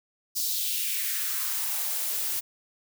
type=noise with high-pass filter sweep; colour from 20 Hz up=blue; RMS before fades=-29 dBFS; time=0.35-2.41 s; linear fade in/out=20 ms; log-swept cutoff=5000 to 300 Hz; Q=2.4; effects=none